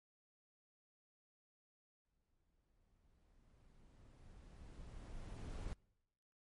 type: noise with exponential growth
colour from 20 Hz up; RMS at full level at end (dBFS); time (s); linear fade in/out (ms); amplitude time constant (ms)
brown; -44; 2.05-5.73; 0; 800
effects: noise-tail reverb RT60 1.0 s tail -26 dB re dry + MP3 48 kbps